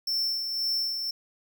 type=tone with tremolo; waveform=square; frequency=5380 Hz; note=E8; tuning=34 cents sharp; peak=-25 dBFS; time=0.07-1.11 s; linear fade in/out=5 ms; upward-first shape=sine; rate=1.9 Hz; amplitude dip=45%; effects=10-bit